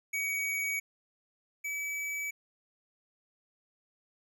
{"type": "tone pair in turn", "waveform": "square", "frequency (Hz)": [2258, 2290], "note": ["C#7", "D7"], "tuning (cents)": [31, -44], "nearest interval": "unison", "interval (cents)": 25, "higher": "second", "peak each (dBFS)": [-31, -34], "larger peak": "first", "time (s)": [[0.13, 0.8], [1.64, 2.31]], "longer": "neither", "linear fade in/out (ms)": 10, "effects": []}